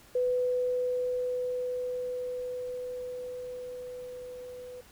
sine tone with level ramp, 498.6 Hz, B4, 16 cents sharp, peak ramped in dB -24 to -41 dBFS, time 0.15-4.81 s, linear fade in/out 5 ms, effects pink hiss -56 dBFS RMS until 4.91 s

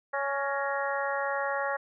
harmonic tone with a mistuned harmonic, 278.7 Hz, C#4, 9 cents sharp, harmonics 2 / 3 / 4 / 5 / 6 / 7, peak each -32 / -34 / -35 / -36 / -37 / -37 dBFS, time 0.13-1.77 s, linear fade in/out 10 ms, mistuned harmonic 7, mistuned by -67 cents, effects none

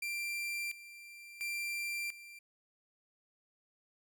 40% pulse tone with tremolo, 2364 Hz, D7, 11 cents sharp, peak -35 dBFS, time 0.02-2.39 s, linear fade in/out 5 ms, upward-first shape square, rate 0.72 Hz, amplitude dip 80%, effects none

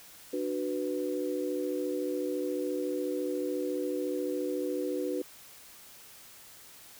sine chord, B minor, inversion first, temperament just, 296.3 / 370.4 / 493.9 Hz, D4 / F#4 / B4, +15 / +2 / 0 cents, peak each -34 dBFS, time 0.33-5.22 s, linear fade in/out 5 ms, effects white hiss -52 dBFS RMS until 6.99 s

